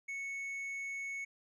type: tone with tanh clipping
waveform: sine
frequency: 2210 Hz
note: C#7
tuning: 6 cents flat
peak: -39 dBFS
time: 0.08-1.25 s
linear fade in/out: 10 ms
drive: 5 dB
effects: none